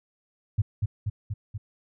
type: tone with echo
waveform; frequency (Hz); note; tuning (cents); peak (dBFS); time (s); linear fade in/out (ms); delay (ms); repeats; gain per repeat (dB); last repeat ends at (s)
sine; 103.83; G#2; 0; -18; 0.58-0.62; 10; 240; 4; -3; 1.58
effects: none